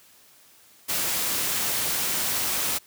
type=noise; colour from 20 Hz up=white; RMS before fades=-26 dBFS; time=0.88-2.79 s; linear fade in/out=20 ms; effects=white hiss -55 dBFS RMS until 2.86 s + high-pass 60 Hz 12 dB/octave